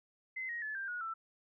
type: tone with pitch steps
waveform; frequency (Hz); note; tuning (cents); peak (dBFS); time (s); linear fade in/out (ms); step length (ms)
sine; 2053 / 1882.6 / 1726.4 / 1583.1 / 1451.7 / 1331.2; C7 / A#6 / A6 / G6 / F#6 / E6; -33 / +17 / -33 / +17 / -33 / +17; -37; 0.36-1.14; 10; 130
effects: none